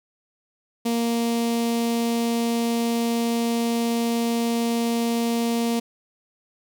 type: tone with notch filter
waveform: sawtooth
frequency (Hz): 233.1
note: A#3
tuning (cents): 0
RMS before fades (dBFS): -23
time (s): 0.85-5.8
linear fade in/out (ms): 10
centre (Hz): 1500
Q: 0.99
effects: none